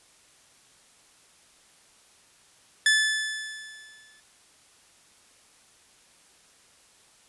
sawtooth tone with exponential decay, 1739 Hz, A6, 21 cents flat, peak -13 dBFS, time 2.86-4.2 s, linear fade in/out 2 ms, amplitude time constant 290 ms, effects white hiss -58 dBFS RMS until 7.28 s + resampled to 24000 Hz

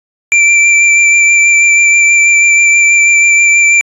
square tone with vibrato, 2349 Hz, D7, in tune, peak -5 dBFS, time 0.32-3.81 s, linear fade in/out 0 ms, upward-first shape sine, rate 6.2 Hz, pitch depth 15 cents each way, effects resampled to 24000 Hz

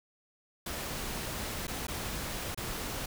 pink noise with dropouts, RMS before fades -37 dBFS, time 0.66-3.06 s, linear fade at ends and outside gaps 5 ms, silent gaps 1.67-1.679 / 1.87-1.881 / 2.547-2.574 s, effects none

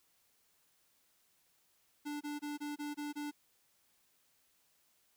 square tone bursts, 293.7 Hz, D4, in tune, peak -39 dBFS, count 7, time 2.05-3.314 s, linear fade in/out 20 ms, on 160 ms, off 24 ms, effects white hiss -73 dBFS RMS until 5.16 s

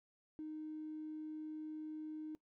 triangle tone, 309.5 Hz, D#4, 9 cents flat, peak -39 dBFS, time 0.39-2.35 s, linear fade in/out 0 ms, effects noise-tail reverb RT60 0.1 s tail -22 dB re dry + tanh soft clip ceiling -41 dBFS

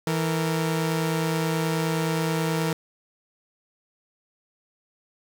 sawtooth tone pair together, 163.15 / 460 Hz, E3 / A#4, -18 / -23 cents, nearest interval octave + tritone, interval 1795 cents, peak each -20 / -25 dBFS, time 0.07-2.73 s, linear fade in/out 2 ms, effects none

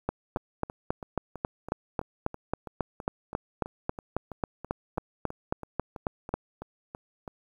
two click trains, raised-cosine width 1 ms, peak -24 / -13 dBFS, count 22 / 24, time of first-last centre 0.37-7.278 / 0.09-6.34 s, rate 3.04 / 3.68 Hz, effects 9-bit

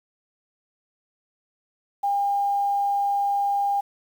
sine tone with quantisation, 804 Hz, G5, 44 cents sharp, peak -20 dBFS, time 2.03-3.81 s, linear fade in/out 10 ms, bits 8, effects none

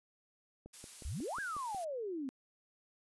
click train, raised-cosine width 2 ms, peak -37 dBFS, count 7, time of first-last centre 0.66-1.747 s, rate 5.52 Hz
blue noise, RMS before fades -49 dBFS, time 0.73-1.85 s, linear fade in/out 10 ms
sine exponential two-way sweep, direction up then down, 55.6 to 1675 to 252.2 Hz, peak -37 dBFS, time 1.05-2.29 s, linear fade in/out 0 ms, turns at 1.4 s
effects resampled to 24000 Hz

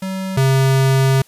square tone pair in turn, 190 / 133.97 Hz, F#3 / C3, +46 / +41 cents, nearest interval tritone, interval 605 cents, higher first, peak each -22 / -12 dBFS, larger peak second, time 0.02-0.37 / 0.37-1.22 s, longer second, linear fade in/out 5 ms, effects white hiss -52 dBFS RMS until 1.27 s + resampled to 32000 Hz

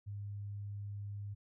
sine tone, 101.7 Hz, G#2, 36 cents flat, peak -40 dBFS, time 0.06-1.35 s, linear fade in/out 20 ms, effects none

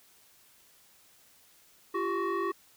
sine tone with frequency modulation, 392 Hz, G4, in tune, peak -26 dBFS, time 1.94-2.52 s, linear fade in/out 10 ms, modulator 736 Hz, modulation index 1.4, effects tanh soft clip ceiling -26 dBFS + white hiss -61 dBFS RMS until 2.76 s

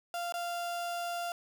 35% pulse tone with dropouts, 694 Hz, F5, 11 cents flat, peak -32 dBFS, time 0.14-1.32 s, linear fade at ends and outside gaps 1 ms, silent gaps 0.323-0.34 s, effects none

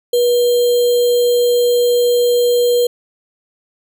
sine tone with sample-and-hold, 483.8 Hz, B4, 36 cents flat, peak -10 dBFS, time 0.13-2.87 s, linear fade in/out 5 ms, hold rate 3675 Hz, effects none

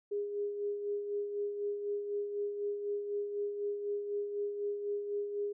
sine tone with tremolo, 409.4 Hz, G#4, 25 cents flat, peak -31 dBFS, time 0.11-5.53 s, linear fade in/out 10 ms, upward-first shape sine, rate 4 Hz, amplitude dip 50%, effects none

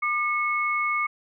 sine tone pair together, 1200 / 2191 Hz, D6 / C#7, +37 / -21 cents, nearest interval minor seventh, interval 1042 cents, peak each -25 dBFS, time 0.02-1.07 s, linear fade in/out 10 ms, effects none

